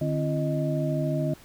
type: tone cluster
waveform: sine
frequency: 149.8 / 263.1 / 337.1 / 622 Hz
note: D3 / C4 / E4 / D#5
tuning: +35 / +10 / +39 / -1 cents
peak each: -26 / -31 / -33 / -30 dBFS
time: 0.01-1.34 s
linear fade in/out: 5 ms
effects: pink hiss -52 dBFS RMS until 1.44 s